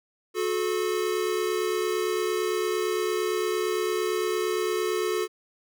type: tone pair together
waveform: square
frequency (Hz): 363.9 / 432.7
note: F#4 / A4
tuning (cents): -29 / -29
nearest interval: minor third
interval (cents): 300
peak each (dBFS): -28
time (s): 0.34-5.28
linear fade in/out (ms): 50
effects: none